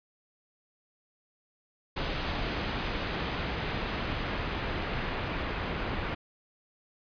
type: noise with low-pass filter sweep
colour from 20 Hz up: pink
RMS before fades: -33 dBFS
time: 1.96-6.15 s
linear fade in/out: 10 ms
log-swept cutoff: 3600 to 2400 Hz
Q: 0.98
effects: resampled to 11025 Hz